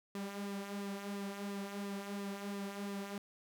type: tone with flanger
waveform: sawtooth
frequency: 200 Hz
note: G3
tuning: 35 cents sharp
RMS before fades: -42 dBFS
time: 0.15-3.18 s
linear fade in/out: 2 ms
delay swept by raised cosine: 1.3 to 4.8 ms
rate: 2.9 Hz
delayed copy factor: -0.55
effects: none